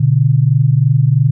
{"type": "tone pair together", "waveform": "sine", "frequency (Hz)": [121.7, 144.73], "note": ["B2", "D3"], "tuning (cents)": [-25, -25], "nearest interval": "minor third", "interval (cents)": 300, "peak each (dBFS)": -11, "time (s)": [0, 1.31], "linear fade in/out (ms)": 10, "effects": []}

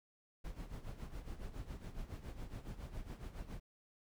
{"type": "noise with tremolo", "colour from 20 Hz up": "brown", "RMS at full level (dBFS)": -44, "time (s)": [0.44, 3.6], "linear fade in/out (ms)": 10, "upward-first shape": "sine", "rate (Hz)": 7.2, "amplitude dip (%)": 70, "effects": []}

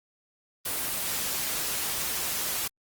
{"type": "noise", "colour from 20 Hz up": "white", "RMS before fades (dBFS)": -30, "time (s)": [0.65, 2.68], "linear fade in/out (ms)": 10, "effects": ["Opus 24 kbps"]}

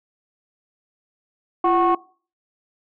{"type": "tone cluster", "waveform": "sine", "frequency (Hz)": [343.3, 746, 1096], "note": ["F4", "F#5", "C#6"], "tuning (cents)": [-30, 14, -20], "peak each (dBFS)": -18, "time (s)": [1.64, 1.95], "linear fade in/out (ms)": 5, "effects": ["noise-tail reverb RT60 0.4 s tail -21 dB re dry", "tanh soft clip ceiling -10 dBFS"]}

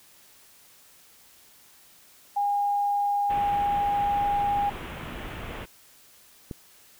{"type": "tone", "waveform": "sine", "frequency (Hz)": 813, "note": "G#5", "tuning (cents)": -37, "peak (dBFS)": -22, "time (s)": [2.36, 4.7], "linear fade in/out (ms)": 10}
{"type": "low-pass noise", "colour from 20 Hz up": "pink", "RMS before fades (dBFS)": -37, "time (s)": [3.29, 5.66], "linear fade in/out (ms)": 20, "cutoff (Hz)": 3300, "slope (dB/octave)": 48}
{"type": "click", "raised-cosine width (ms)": 3, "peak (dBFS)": -21, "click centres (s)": 6.512}
{"effects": ["white hiss -55 dBFS RMS until 6.99 s"]}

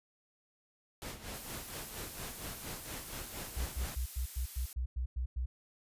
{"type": "noise with tremolo", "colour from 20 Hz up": "pink", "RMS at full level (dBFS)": -42, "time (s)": [1.02, 3.95], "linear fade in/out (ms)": 0, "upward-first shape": "sine", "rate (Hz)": 4.3, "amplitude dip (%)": 70}
{"type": "noise", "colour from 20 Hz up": "blue", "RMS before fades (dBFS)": -46, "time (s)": [1.34, 4.73], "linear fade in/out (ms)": 2}
{"type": "tone bursts", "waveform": "sine", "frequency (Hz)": 62.4, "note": "B1", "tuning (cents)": 19, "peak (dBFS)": -32, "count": 10, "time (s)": [3.56, 5.46], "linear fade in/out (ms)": 10, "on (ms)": 100, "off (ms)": 100}
{"effects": ["resampled to 32000 Hz"]}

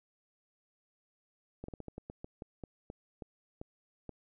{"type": "slowing click train", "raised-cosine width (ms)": 2, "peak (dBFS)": -29, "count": 14, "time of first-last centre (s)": [1.64, 4.093], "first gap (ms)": 44, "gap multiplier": 1.22, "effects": []}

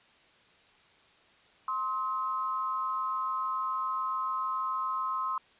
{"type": "tone pair together", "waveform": "sine", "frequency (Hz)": [1051, 1278], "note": ["C6", "D#6"], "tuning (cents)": [7, 46], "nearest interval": "minor third", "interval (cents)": 339, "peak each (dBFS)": [-31, -33], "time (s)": [1.68, 5.38], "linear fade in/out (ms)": 2, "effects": ["white hiss -61 dBFS RMS until 5.59 s", "resampled to 8000 Hz"]}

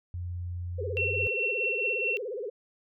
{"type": "tone with pitch glide", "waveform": "sine", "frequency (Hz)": [88.1, 93.88], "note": ["F2", "F#2"], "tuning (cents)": [16, 26], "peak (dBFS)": -32, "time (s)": [0.14, 1.27], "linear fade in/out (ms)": 0, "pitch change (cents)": 110, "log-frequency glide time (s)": [0.82, 1.09]}
{"type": "tone with vibrato", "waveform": "sine", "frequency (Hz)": 454.6, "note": "A#4", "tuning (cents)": -43, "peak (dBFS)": -32, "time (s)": [0.78, 2.5], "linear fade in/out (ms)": 10, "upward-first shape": "sine", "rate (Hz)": 17, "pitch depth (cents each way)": 240}
{"type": "tone with tremolo", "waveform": "sine", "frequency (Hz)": 2714, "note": "E7", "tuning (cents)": 50, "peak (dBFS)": -25, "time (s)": [0.97, 2.17], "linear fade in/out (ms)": 0, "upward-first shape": "triangle", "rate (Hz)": 4.7, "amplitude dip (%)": 40}
{"effects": []}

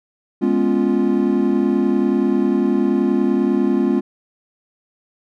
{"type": "chord", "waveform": "triangle", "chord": "C# dominant seventh", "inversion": "second", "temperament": "equal", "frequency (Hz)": [207.7, 246.9, 277.2, 349.2], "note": ["G#3", "B3", "C#4", "E#4"], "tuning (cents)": [0, 0, 0, 0], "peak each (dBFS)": -18, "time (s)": [0.41, 4.01], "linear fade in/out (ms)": 20, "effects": []}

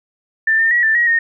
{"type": "tone with pitch steps", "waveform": "sine", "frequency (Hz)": [1780, 1808, 1918, 1774, 1899, 1845], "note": ["A6", "A6", "A#6", "A6", "A#6", "A#6"], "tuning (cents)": [20, 47, 49, 14, 32, -18], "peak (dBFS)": -11, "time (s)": [0.47, 1.19], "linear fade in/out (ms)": 5, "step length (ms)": 120, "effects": []}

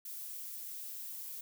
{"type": "noise", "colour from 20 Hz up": "violet", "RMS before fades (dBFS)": -44, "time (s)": [0.05, 1.41], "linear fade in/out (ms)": 5, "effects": []}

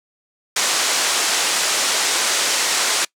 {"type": "low-pass noise", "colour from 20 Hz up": "white", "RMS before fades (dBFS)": -19, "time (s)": [0.56, 3.05], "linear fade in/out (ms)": 5, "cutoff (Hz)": 8300, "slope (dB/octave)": 24, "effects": ["noise-tail reverb RT60 0.1 s tail -23 dB re dry", "high-pass 400 Hz 12 dB/octave"]}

